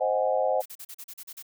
sine chord, Ab dominant seventh, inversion first, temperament equal, 523.3 / 622.3 / 740 / 830.6 Hz, C5 / Eb5 / Gb5 / Ab5, 0 / 0 / 0 / 0 cents, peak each -26 / -27 / -28 / -32 dBFS, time 0-0.62 s, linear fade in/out 20 ms
blue noise bursts, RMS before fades -41 dBFS, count 9, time 0.6-1.426 s, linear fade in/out 10 ms, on 58 ms, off 38 ms
effects none

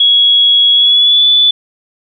sine tone with pitch glide, 3337 to 3473 Hz, G#7 to A7, +8 to -23 cents, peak -5 dBFS, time 0-1.51 s, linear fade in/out 5 ms, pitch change +69 cents, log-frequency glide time 0.73-1.26 s, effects none

